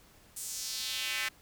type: tone with high-pass filter sweep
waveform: square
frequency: 118.9 Hz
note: A#2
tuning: 35 cents sharp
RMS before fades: -36 dBFS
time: 0.36-1.29 s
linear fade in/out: 10 ms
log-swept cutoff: 8700 to 1900 Hz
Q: 2
effects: pink hiss -60 dBFS RMS until 1.41 s